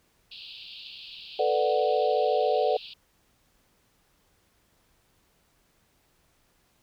pink band-pass noise, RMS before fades -44 dBFS, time 0.31-2.94 s, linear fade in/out 10 ms, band 2600 to 4700 Hz, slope 96 dB/octave
sine chord, B minor seventh, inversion third, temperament equal, 440 / 493.9 / 587.3 / 740 Hz, A4 / B4 / D5 / F#5, 0 / 0 / 0 / 0 cents, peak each -27 dBFS, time 1.39-2.77 s, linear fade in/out 5 ms
effects pink hiss -67 dBFS RMS until 6.82 s

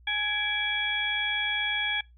sine tone cluster, 833 / 1668 / 2325 / 3334 Hz, G#5 / G#6 / D7 / G#7, +5 / +7 / -18 / +6 cents, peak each -37 / -31 / -30 / -30 dBFS, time 0.07-2.01 s, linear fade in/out 5 ms, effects noise-tail reverb RT60 0.2 s tail -23 dB re dry + added 60 Hz sine -52 dBFS peak until 2.17 s

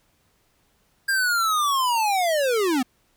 square linear sweep, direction down, 1616 to 240 Hz, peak -20 dBFS, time 1.08-2.83 s, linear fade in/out 10 ms, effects pink hiss -65 dBFS RMS until 3.16 s

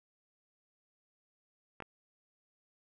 clicks, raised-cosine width 0.5 ms, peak -28 dBFS, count 2, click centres 1.803 / 1.823 s, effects none

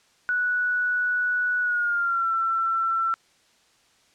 sine tone with pitch glide, 1474 to 1343.9 Hz, F#6 to E6, -7 to +33 cents, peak -21 dBFS, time 0.29-3.14 s, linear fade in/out 0 ms, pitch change -160 cents, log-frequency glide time 1.61-2.31 s, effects white hiss -61 dBFS RMS until 4.14 s + low-pass 7000 Hz 12 dB/octave

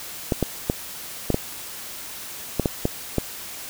clicks, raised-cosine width 2 ms, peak -6 dBFS, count 9, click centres 0.322 / 0.427 / 0.699 / 1.303 / 1.344 / 2.597 / 2.658 / 2.854 / 3.183 s, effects white hiss -36 dBFS RMS until 3.69 s

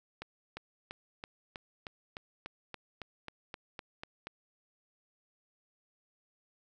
accelerating click train, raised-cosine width 0.3 ms, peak -25 dBFS, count 15, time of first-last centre 0.22-4.27 s, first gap 350 ms, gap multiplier 0.97, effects none

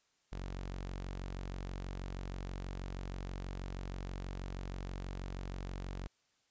sawtooth tone, 46.25 Hz, F#1, in tune, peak -36 dBFS, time 0.32-6.07 s, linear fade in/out 0 ms, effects white hiss -75 dBFS RMS until 6.5 s + resampled to 16000 Hz

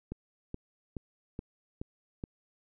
click train, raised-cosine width 3 ms, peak -24 dBFS, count 6, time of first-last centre 0.12-2.239 s, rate 2.36 Hz, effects none

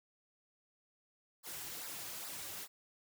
white noise with flanger, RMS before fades -45 dBFS, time 1.43-2.68 s, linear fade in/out 50 ms, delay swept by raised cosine 0.31 to 4.61 ms, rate 2.4 Hz, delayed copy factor -0.7, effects none

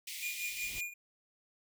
pink high-pass noise, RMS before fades -43 dBFS, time 0.07-0.81 s, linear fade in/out 5 ms, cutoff 2000 Hz, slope 96 dB/octave
square tone with tremolo, 2428 Hz, D#7, 43 cents flat, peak -35 dBFS, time 0.22-0.94 s, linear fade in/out 10 ms, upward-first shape triangle, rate 5.4 Hz, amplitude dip 85%
brown noise with exponential growth, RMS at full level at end -46 dBFS, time 0.36-0.79 s, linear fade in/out 2 ms, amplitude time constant 93 ms
effects none

